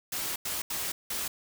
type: noise bursts at uneven times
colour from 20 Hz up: white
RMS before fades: -33 dBFS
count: 4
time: 0.12-0.36 / 0.45-0.62 / 0.7-0.92 / 1.1-1.28 s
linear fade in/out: 5 ms
effects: none